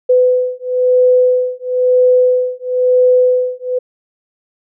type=beating tone pair; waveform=sine; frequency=502 / 503 Hz; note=B4 / B4; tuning=+28 / +32 cents; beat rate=1 Hz; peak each=-12 dBFS; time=0.09-3.79 s; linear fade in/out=10 ms; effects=none